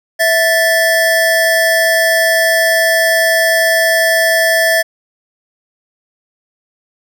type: tone pair together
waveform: square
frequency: 657 / 1756.1 Hz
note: E5 / A6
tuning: -6 / -4 cents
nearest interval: octave + perfect fourth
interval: 1702 cents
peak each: -13 dBFS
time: 0.19-4.83 s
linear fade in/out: 20 ms
effects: none